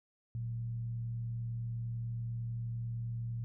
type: tone with frequency modulation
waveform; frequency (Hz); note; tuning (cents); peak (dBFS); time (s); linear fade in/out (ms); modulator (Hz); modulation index
sine; 116.54; A#2; 0; -35; 0.35-3.44; 0; 71.1; 0.25
effects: none